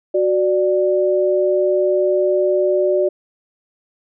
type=tone pair together; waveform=sine; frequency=370 / 590.2 Hz; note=F#4 / D5; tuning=0 / +8 cents; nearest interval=minor sixth; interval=808 cents; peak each=-16 dBFS; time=0.14-3.09 s; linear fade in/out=10 ms; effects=none